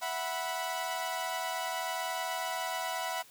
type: chord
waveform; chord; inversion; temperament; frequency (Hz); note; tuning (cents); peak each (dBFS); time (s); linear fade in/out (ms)
sawtooth; E suspended second; none; equal with one note detuned; 659.3 / 740 / 984.3; E5 / F#5 / B5; 0 / 0 / -6; -35 / -33 / -33; 0.01-3.23; 20
effects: white hiss -57 dBFS RMS until 3.3 s